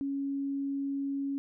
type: tone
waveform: sine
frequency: 277.2 Hz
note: C#4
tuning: in tune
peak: -30 dBFS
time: 0.01-1.38 s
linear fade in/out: 0 ms
effects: none